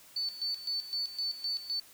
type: tone with tremolo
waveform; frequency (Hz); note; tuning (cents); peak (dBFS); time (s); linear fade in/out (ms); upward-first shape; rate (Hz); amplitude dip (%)
sine; 4497; C#8; +24; -30; 0.16-1.8; 5; square; 3.9; 75
effects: white hiss -56 dBFS RMS until 1.93 s